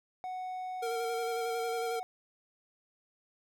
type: tone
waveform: triangle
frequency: 740 Hz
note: F#5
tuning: in tune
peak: -34 dBFS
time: 0.24-2.03 s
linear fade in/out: 0 ms
type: tone with vibrato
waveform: square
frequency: 461.4 Hz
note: A#4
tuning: 18 cents flat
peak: -34 dBFS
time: 0.82-2 s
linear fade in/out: 10 ms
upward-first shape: square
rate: 11 Hz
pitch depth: 20 cents each way
effects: none